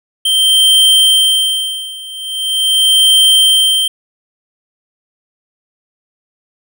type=tone with tremolo; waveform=square; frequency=3136 Hz; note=G7; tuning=in tune; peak=-6 dBFS; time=0.25-3.88 s; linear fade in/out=5 ms; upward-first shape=sine; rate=0.42 Hz; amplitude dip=90%; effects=none